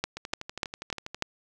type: two click trains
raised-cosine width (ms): 0.2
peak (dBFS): -19 / -10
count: 13 / 5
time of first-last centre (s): 0.17-1.146 / 0.04-1.223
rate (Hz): 12.3 / 3.38
effects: none